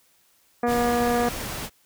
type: harmonic tone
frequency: 240 Hz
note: B3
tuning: 49 cents flat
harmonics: 1 / 2 / 3 / 4 / 5 / 6 / 7 / 8 / 9 / 10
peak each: -25 / -24 / -25 / -36 / -32 / -42 / -35 / -43 / -46 / -47 dBFS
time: 0.63-1.29 s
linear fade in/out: 5 ms
type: noise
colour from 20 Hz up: pink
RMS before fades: -32 dBFS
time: 0.66-1.7 s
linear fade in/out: 50 ms
effects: white hiss -62 dBFS RMS until 1.85 s